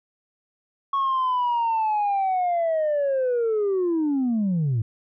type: linear sweep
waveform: sine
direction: down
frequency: 1108.7 to 104.6 Hz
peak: -18 dBFS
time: 0.93-4.82 s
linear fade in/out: 5 ms
effects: tanh soft clip ceiling -18 dBFS